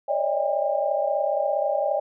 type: tone cluster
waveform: sine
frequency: 553 / 590 / 621 / 645 / 802 Hz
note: C#5 / D5 / D#5 / E5 / G5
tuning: -4 / +8 / -3 / -38 / +39 cents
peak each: -28 / -25 / -31 / -29 / -27 dBFS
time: 0.08-2 s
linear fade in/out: 10 ms
effects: none